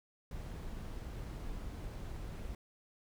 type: noise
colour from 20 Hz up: brown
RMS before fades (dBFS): -43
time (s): 0.31-2.55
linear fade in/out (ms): 2
effects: none